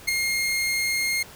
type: tone with ADSR envelope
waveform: sawtooth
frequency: 2134 Hz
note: C7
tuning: 34 cents sharp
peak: -14 dBFS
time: 0.07-1.23 s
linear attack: 19 ms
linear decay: 4 ms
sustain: -5 dB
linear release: 6 ms
effects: pink hiss -45 dBFS RMS until 1.35 s